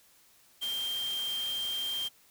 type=tone in noise; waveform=sine; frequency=3173 Hz; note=G7; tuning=20 cents sharp; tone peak=-31 dBFS; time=0.61-2.09 s; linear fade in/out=20 ms; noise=white; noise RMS=-43 dBFS; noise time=0.61-2.09 s; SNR=+9 dB; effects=white hiss -62 dBFS RMS until 2.3 s